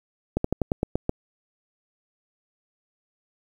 slowing click train, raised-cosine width 2 ms, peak -9 dBFS, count 8, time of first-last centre 0.37-1.094 s, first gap 74 ms, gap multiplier 1.11, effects 8-bit

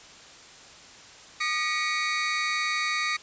30% pulse tone cluster, 1219 / 1914 / 2233 Hz, D#6 / A#6 / C#7, -36 / +45 / +12 cents, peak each -27 dBFS, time 1.4-3.17 s, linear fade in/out 10 ms, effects white hiss -48 dBFS RMS until 3.22 s + resampled to 16000 Hz

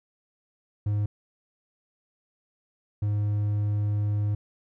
triangle tone pair in turn, 103.83 / 103.83 Hz, G#2 / G#2, 0 / 0 cents, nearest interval unison, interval 0 cents, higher neither, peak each -21 dBFS, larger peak neither, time 0.86-1.06 / 3.02-4.35 s, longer second, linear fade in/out 5 ms, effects none

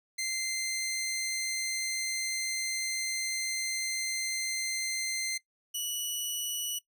15% pulse tone pair in turn, 2082 / 2944 Hz, C7 / F#7, -9 / -9 cents, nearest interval tritone, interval 600 cents, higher second, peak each -25 dBFS, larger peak neither, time 0.18-5.38 / 5.74-6.79 s, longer first, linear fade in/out 10 ms, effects noise-tail reverb RT60 0.1 s tail -18 dB re dry

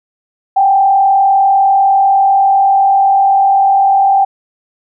sine tone with frequency modulation, 784 Hz, G5, in tune, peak -6 dBFS, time 0.56-4.25 s, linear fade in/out 10 ms, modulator 40.1 Hz, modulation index 0.65, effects none

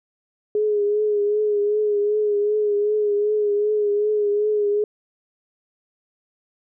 sine tone with vibrato, 417.4 Hz, G#4, 9 cents sharp, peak -17 dBFS, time 0.55-4.84 s, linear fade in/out 2 ms, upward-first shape triangle, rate 2.6 Hz, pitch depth 45 cents each way, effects none

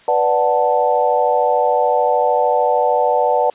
sine chord, B minor seventh, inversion none, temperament equal, 493.9 / 587.3 / 740 / 880 Hz, B4 / D5 / F#5 / A5, 0 / 0 / 0 / 0 cents, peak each -18 dBFS, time 0.08-3.5 s, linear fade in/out 2 ms, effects white hiss -47 dBFS RMS until 3.54 s + resampled to 8000 Hz

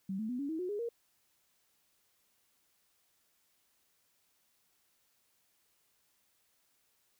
sine tone with pitch steps, 192.4 / 218.5 / 248.1 / 281.7 / 319.9 / 363.2 / 412.4 / 468.3 Hz, G3 / A3 / B3 / C#4 / D#4 / F#4 / G#4 / A#4, -32 / -12 / +8 / +28 / +48 / -32 / -12 / +8 cents, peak -34 dBFS, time 0.09-0.89 s, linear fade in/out 5 ms, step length 100 ms, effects white hiss -74 dBFS RMS until 7.19 s

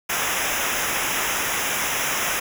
pink noise with comb filter, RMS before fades -24 dBFS, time 0.09-2.4 s, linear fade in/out 10 ms, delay 0.23 ms, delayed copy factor -0.9, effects none

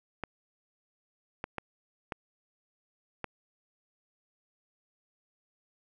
clicks, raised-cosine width 0.5 ms, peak -19 dBFS, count 5, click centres 0.237 / 1.441 / 1.583 / 2.122 / 3.243 s, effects none

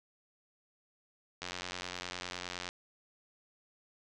click train, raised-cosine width 0.2 ms, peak -21 dBFS, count 115, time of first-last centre 1.42-2.689 s, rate 89.8 Hz, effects resampled to 22050 Hz

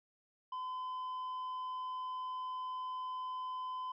sine tone with tanh clipping, 1018 Hz, C6, 48 cents flat, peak -39 dBFS, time 0.52-3.92 s, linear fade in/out 5 ms, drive 4 dB, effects none

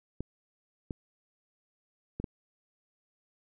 clicks, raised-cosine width 3 ms, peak -22 dBFS, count 4, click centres 0.206 / 0.908 / 2.2 / 2.242 s, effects none

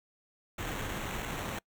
pink noise with sample-and-hold, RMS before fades -37 dBFS, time 0.58-1.59 s, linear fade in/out 5 ms, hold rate 4900 Hz, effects noise-tail reverb RT60 0.1 s tail -26 dB re dry

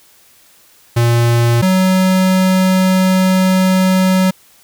square tone pair in turn, 118.1 / 186.97 Hz, A#2 / F#3, +23 / +18 cents, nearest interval minor sixth, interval 795 cents, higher second, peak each -10 dBFS, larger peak neither, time 0.96-1.62 / 1.62-4.31 s, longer second, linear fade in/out 10 ms, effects white hiss -48 dBFS RMS until 4.63 s

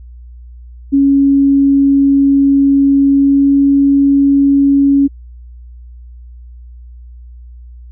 sine tone with pitch glide, 277.2 to 278.8 Hz, C#4 to C#4, 0 to +10 cents, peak -6 dBFS, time 0.92-5.08 s, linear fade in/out 20 ms, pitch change +10 cents, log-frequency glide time 3.1-3.55 s, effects added 60 Hz sine -31 dBFS peak until 7.91 s

